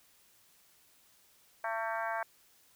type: harmonic tone with a mistuned harmonic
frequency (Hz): 225.2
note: A3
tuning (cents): +40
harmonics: 3 / 4 / 5 / 6 / 7 / 8 / 9 / 10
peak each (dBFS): -37 / -38 / -41 / -45 / -39 / -47 / -49 / -50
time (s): 1.64-2.23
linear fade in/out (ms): 2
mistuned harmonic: 9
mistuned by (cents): -60
effects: white hiss -65 dBFS RMS until 2.75 s